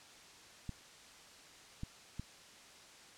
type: clicks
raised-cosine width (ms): 5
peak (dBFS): -28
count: 3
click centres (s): 0.693 / 1.834 / 2.196
effects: white hiss -57 dBFS RMS until 3.17 s + low-pass 7000 Hz 12 dB/octave